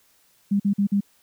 sine tone bursts, 200.7 Hz, G3, 41 cents sharp, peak -17 dBFS, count 4, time 0.51-1.007 s, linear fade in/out 10 ms, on 89 ms, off 47 ms, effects white hiss -61 dBFS RMS until 1.22 s

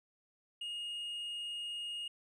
sine tone with tanh clipping, 2858 Hz, F7, 39 cents sharp, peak -39 dBFS, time 0.61-2.08 s, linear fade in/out 5 ms, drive 3 dB, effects none

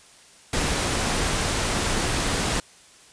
pink noise, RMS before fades -24 dBFS, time 0.53-2.6 s, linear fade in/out 2 ms, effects white hiss -51 dBFS RMS until 3.12 s + resampled to 22050 Hz

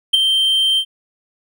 triangle tone with ADSR envelope, 3136 Hz, G7, in tune, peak -4 dBFS, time 0.13-0.85 s, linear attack 13 ms, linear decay 12 ms, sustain -7 dB, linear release 69 ms, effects none

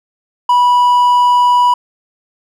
triangle tone, 980 Hz, B5, 14 cents flat, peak -5 dBFS, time 0.49-1.74 s, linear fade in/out 5 ms, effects none

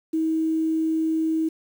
sine tone with quantisation, 320 Hz, D#4, 49 cents sharp, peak -20 dBFS, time 0.13-1.49 s, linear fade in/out 10 ms, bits 8, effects none

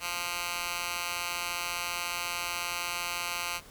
10% pulse tone with high-pass filter, 174.61 Hz, F3, in tune, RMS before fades -34 dBFS, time 0-3.61 s, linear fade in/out 50 ms, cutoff 1600 Hz, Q 0.98, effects pink hiss -52 dBFS RMS until 3.7 s

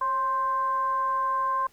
sine tone with frequency modulation, 1052 Hz, C6, 9 cents sharp, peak -23 dBFS, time 0.01-1.67 s, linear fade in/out 5 ms, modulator 507 Hz, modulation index 0.33, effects pink hiss -60 dBFS RMS until 1.72 s

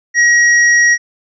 sine tone with hard clipping, 1900 Hz, A#6, 33 cents sharp, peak -8 dBFS, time 0.14-0.98 s, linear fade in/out 50 ms, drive 17 dB, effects resampled to 16000 Hz

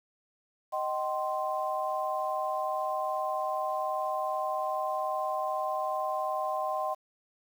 sine chord, C minor, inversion first, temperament equal with one note detuned, 622.3 / 764.8 / 1046.5 Hz, Eb5 / G5 / C6, 0 / -43 / 0 cents, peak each -33 dBFS, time 0.72-6.95 s, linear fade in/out 20 ms, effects 9-bit

